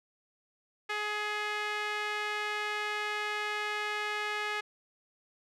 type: tone with band-pass filter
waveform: sawtooth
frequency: 420 Hz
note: G#4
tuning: 19 cents sharp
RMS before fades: -34 dBFS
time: 0.89-4.61 s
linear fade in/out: 10 ms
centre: 2000 Hz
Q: 1.4
effects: none